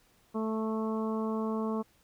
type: harmonic tone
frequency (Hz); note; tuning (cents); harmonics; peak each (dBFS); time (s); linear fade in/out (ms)
220; A3; 0; 1 / 2 / 3 / 4 / 5 / 6; -31 / -35 / -42 / -43 / -40 / -51; 0.34-1.83; 20
effects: pink hiss -66 dBFS RMS until 2.03 s